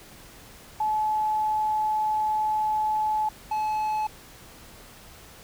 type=tone pair in turn; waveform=sine / triangle; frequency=859 / 859 Hz; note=A5 / A5; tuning=-42 / -42 cents; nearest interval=unison; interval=0 cents; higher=neither; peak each=-22 dBFS; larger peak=neither; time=0.8-3.29 / 3.51-4.07 s; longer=first; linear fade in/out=5 ms; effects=pink hiss -48 dBFS RMS until 5.43 s